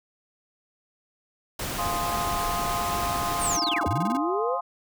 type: noise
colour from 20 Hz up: pink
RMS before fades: -31 dBFS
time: 1.59-3.57 s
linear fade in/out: 5 ms
type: chord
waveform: sine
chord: F minor seventh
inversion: none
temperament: equal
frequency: 698.5 / 830.6 / 1046.5 / 1244.5 Hz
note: F5 / Ab5 / C6 / Eb6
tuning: 0 / 0 / 0 / 0 cents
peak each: -31 / -35 / -30 / -33 dBFS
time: 1.78-4.61 s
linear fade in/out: 10 ms
type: linear two-way sweep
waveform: sine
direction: down then up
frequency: 9450 to 73.42 to 555 Hz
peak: -25 dBFS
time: 3.39-4.59 s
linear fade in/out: 50 ms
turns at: 3.87 s
type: tone bursts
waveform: square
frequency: 311.1 Hz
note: D#4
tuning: in tune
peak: -29 dBFS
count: 13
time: 3.57-4.17 s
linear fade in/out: 2 ms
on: 24 ms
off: 24 ms
effects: none